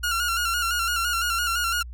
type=tone with vibrato; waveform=sawtooth; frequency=1400 Hz; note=F6; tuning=4 cents sharp; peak=-19 dBFS; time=0.03-1.83 s; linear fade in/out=10 ms; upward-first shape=square; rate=5.9 Hz; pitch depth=46 cents each way; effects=added 60 Hz sine -35 dBFS peak until 1.93 s